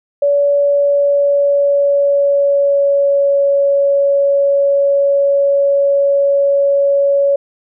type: tone with pitch glide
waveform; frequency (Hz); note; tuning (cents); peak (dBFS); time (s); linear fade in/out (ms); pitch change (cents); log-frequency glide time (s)
sine; 570 to 560.5; C#5 to C#5; +48 to +19; -9; 0.22-7.36; 5; -29; 0.58-3.43
effects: none